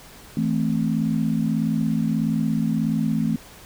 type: chord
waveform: sine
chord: A minor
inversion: second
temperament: equal with one note detuned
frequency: 163.2 / 220 / 261.6 Hz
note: E3 / A3 / C4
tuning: -17 / 0 / 0 cents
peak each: -24 / -22 / -26 dBFS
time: 0.37-3.36 s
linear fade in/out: 2 ms
effects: pink hiss -45 dBFS RMS until 3.65 s